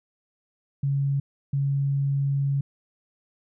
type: tone bursts at uneven times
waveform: sine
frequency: 139.2 Hz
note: C#3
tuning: 8 cents sharp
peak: -21 dBFS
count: 2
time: 0.83-1.2 / 1.53-2.61 s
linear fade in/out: 5 ms
effects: none